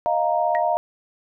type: chord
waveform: sine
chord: Eb suspended second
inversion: none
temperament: equal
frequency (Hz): 622.3 / 698.5 / 932.3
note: Eb5 / F5 / Bb5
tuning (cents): 0 / 0 / 0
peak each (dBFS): -23 / -21 / -24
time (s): 0.06-0.77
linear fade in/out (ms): 0
type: tone with exponential decay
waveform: sine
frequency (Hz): 1891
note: A#6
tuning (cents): +24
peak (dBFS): -21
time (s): 0.55-0.63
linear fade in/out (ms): 0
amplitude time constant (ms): 16
effects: none